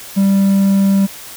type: tone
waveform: triangle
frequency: 196 Hz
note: G3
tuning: in tune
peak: -7 dBFS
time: 0.16-1.07 s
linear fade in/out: 20 ms
effects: white hiss -33 dBFS RMS until 1.36 s